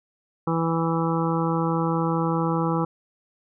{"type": "harmonic tone", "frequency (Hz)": 164.81, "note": "E3", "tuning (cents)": 0, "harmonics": [1, 2, 3, 5, 6, 7, 8], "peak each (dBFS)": [-24, -27, -29, -31, -32, -32, -33], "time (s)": [0.47, 2.85], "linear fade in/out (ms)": 5, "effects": []}